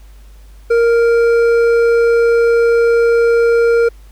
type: tone with hard clipping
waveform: triangle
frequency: 466.2 Hz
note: A#4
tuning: in tune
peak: -10 dBFS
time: 0.7-3.89 s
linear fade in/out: 10 ms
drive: 11 dB
effects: added 50 Hz sine -36 dBFS peak until 4.11 s + pink hiss -51 dBFS RMS until 4.11 s